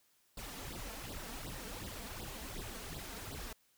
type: noise with flanger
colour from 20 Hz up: pink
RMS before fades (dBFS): -45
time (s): 0.37-3.53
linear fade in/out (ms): 5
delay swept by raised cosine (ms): 0.22 to 4.52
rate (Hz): 2.7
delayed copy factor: +0.85
effects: white hiss -72 dBFS RMS until 3.77 s